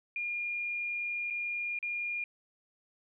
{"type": "tone with dropouts", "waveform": "sine", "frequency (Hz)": 2417, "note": "D7", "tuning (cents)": 49, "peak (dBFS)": -32, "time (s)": [0.16, 2.24], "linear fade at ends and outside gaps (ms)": 2, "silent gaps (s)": [[1.302, 1.306], [1.789, 1.827]], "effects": []}